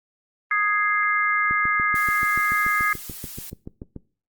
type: chord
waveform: sine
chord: Ab major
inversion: second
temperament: equal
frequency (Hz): 1244.5 / 1661.2 / 2093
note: Eb6 / Ab6 / C7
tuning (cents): 0 / 0 / 0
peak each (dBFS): -23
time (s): 0.51-2.93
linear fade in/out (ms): 2
type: click train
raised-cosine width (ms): 3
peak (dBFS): -21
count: 18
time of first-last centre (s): 1.51-3.963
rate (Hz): 6.93
type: noise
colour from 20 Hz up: blue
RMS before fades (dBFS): -37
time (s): 1.95-3.5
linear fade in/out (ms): 2
effects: noise-tail reverb RT60 0.4 s tail -22 dB re dry + Opus 24 kbps